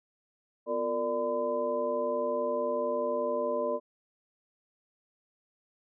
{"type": "tone cluster", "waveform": "sine", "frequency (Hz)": [249, 354, 458.7, 590, 1014], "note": ["B3", "F4", "A#4", "D5", "B5"], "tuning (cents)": [14, 23, -28, 8, 45], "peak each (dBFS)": [-39, -39, -33, -30, -36], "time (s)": [0.66, 3.8], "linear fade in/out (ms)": 50, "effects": []}